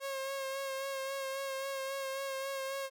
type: tone with vibrato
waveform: sawtooth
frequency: 541 Hz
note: C#5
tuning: 42 cents flat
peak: -32 dBFS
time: 0-2.9 s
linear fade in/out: 50 ms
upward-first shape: sine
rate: 3.7 Hz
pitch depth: 26 cents each way
effects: none